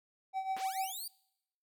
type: tone with tremolo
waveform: triangle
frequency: 766 Hz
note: G5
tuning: 40 cents flat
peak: -28 dBFS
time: 0.33-0.93 s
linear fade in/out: 50 ms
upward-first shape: triangle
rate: 6.8 Hz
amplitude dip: 75%
type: linear sweep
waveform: 5% pulse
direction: up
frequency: 130 to 4820 Hz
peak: -33 dBFS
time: 0.56-1.08 s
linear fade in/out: 5 ms
effects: noise-tail reverb RT60 0.8 s tail -23 dB re dry